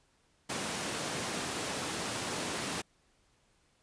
pink high-pass noise, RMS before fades -36 dBFS, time 0.49-2.82 s, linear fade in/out 10 ms, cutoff 160 Hz, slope 12 dB/octave, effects pink hiss -70 dBFS RMS until 3.82 s + resampled to 22050 Hz

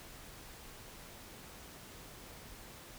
silence, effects pink hiss -52 dBFS RMS until 2.98 s

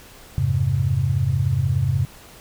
sine chord, F minor, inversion none, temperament equal with one note detuned, 87.31 / 103.83 / 134.1 Hz, F2 / Ab2 / C3, 0 / 0 / +43 cents, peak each -24 / -22 / -20 dBFS, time 0.38-2.05 s, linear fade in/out 0 ms, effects pink hiss -45 dBFS RMS until 2.4 s

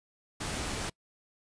pink noise, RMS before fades -35 dBFS, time 0.4-0.9 s, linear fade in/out 10 ms
clicks, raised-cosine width 3 ms, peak -29 dBFS, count 2, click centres 0.737 / 0.893 s
effects noise-tail reverb RT60 0.1 s tail -26 dB re dry + resampled to 22050 Hz

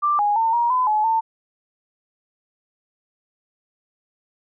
sine tone with pitch steps, 1180 / 826 / 903 / 946 / 1011 / 853 / 900 Hz, D6 / G#5 / A5 / A#5 / B5 / G#5 / A5, +8 / -10 / +45 / +25 / +40 / +46 / +39 cents, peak -16 dBFS, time 0.02-1.21 s, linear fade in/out 20 ms, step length 170 ms, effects none

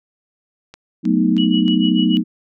click train, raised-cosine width 0.2 ms, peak -20 dBFS, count 4, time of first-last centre 0.74-1.68 s, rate 3.19 Hz
sine chord, B dominant seventh, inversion second, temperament equal, 185 / 220 / 246.9 / 311.1 Hz, F#3 / A3 / B3 / D#4, 0 / 0 / 0 / 0 cents, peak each -18 dBFS, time 1.03-2.24 s, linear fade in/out 50 ms
sine tone with tremolo, 2929 Hz, F#7, 18 cents flat, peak -20 dBFS, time 1.38-2.17 s, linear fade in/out 0 ms, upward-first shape sine, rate 6.8 Hz, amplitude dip 90%
effects none

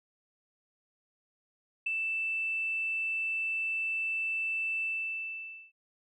sine tone with ADSR envelope, 2650 Hz, E7, 9 cents sharp, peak -25 dBFS, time 1.86-5.72 s, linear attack 9 ms, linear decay 7 ms, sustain -4 dB, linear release 890 ms, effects tanh soft clip ceiling -21 dBFS

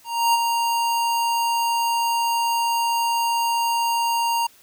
square tone with ADSR envelope, 932.3 Hz, A#5, in tune, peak -15 dBFS, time 0.04-4.47 s, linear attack 300 ms, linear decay 25 ms, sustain -5 dB, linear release 8 ms, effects white hiss -53 dBFS RMS until 4.62 s

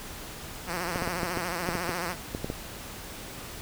5% pulse tone with vibrato, 174.61 Hz, F3, in tune, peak -19 dBFS, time 0.66-2.16 s, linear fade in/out 50 ms, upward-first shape sine, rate 14 Hz, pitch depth 97 cents each way
clicks, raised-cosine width 2 ms, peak -17 dBFS, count 11, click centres 0.959 / 1.022 / 1.076 / 1.232 / 1.373 / 1.689 / 1.753 / 1.893 / 2.349 / 2.445 / 2.501 s
effects pink hiss -41 dBFS RMS until 3.61 s

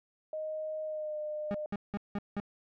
sine tone with pitch glide, 622.3 to 605.6 Hz, D#5 to D#5, 0 to -47 cents, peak -34 dBFS, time 0.33-1.66 s, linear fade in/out 2 ms, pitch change -47 cents, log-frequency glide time 0.84-1.18 s
40% pulse tone bursts, 203.6 Hz, G#3, 34 cents flat, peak -31 dBFS, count 5, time 1.51-2.4 s, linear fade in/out 0 ms, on 34 ms, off 180 ms
effects low-pass 2000 Hz 12 dB/octave

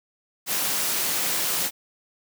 white high-pass noise, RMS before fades -25 dBFS, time 0.46-1.71 s, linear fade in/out 50 ms, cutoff 120 Hz, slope 48 dB/octave, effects none

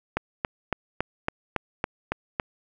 click train, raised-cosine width 0.5 ms, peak -9 dBFS, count 9, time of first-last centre 0.17-2.398 s, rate 3.59 Hz, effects none

